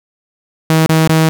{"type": "tone with dropouts", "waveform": "sawtooth", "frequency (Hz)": 159.6, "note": "D#3", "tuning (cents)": 44, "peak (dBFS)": -4, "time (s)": [0.7, 1.29], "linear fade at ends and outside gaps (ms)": 0, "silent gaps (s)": [[0.861, 0.893], [1.076, 1.094]], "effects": []}